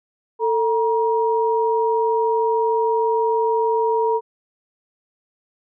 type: tone pair together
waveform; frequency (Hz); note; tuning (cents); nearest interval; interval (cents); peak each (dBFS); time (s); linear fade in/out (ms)
sine; 446.7 / 948.5; A4 / A#5; +26 / +30; octave + minor second; 1304; -18 / -20; 0.39-4.21; 50
effects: none